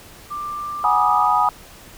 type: tone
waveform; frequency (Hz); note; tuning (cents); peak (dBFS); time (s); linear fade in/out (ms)
sine; 1183; D6; +12; -25; 0.3-1.27; 20
type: chord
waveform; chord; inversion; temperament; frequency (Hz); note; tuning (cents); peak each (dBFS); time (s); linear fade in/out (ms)
sine; G# minor seventh; third; equal with one note detuned; 740 / 830.6 / 969.7 / 1244.5; F#5 / G#5 / B5 / D#6; 0 / 0 / -32 / 0; -23 / -19 / -20 / -18; 0.84-1.49; 2
effects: pink hiss -43 dBFS RMS until 1.97 s